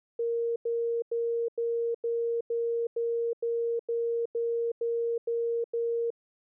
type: tone bursts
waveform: sine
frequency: 466.2 Hz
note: A#4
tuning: in tune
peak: -26 dBFS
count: 13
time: 0.19-6.104 s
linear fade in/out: 5 ms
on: 370 ms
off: 92 ms
effects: none